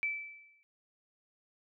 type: tone with exponential decay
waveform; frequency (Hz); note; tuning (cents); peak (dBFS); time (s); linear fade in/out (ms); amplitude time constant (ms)
sine; 2318; D7; -23; -28; 0.03-0.63; 0; 130
effects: none